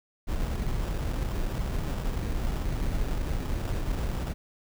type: noise with sample-and-hold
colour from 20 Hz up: brown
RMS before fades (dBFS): -29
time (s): 0.27-4.34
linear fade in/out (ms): 20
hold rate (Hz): 2100
effects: none